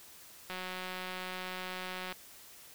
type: click train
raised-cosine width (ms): 0.3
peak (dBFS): -24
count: 300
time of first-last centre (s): 0.5-2.125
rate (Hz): 184
effects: white hiss -54 dBFS RMS until 2.74 s